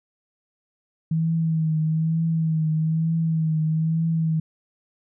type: tone with vibrato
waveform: sine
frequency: 160.2 Hz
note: E3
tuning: 49 cents flat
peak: -19 dBFS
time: 1.11-4.4 s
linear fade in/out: 5 ms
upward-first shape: triangle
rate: 1.1 Hz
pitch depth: 46 cents each way
effects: none